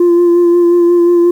sine tone with vibrato, 346.9 Hz, F4, 12 cents flat, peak -3 dBFS, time 0-1.31 s, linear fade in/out 5 ms, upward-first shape sine, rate 5.6 Hz, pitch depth 20 cents each way, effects tanh soft clip ceiling -4 dBFS + 7-bit

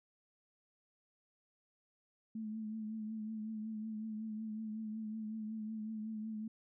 sine tone with vibrato, 217.7 Hz, A3, 18 cents flat, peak -39 dBFS, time 2.35-6.48 s, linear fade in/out 5 ms, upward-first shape triangle, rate 5.4 Hz, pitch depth 44 cents each way, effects none

